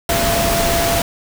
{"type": "tone in noise", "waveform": "sine", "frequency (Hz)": 679, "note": "F5", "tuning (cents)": -49, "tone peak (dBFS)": -18, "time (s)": [0.09, 1.02], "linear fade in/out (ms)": 2, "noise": "pink", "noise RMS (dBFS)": -18, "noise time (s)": [0.09, 1.02], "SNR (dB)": -3, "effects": []}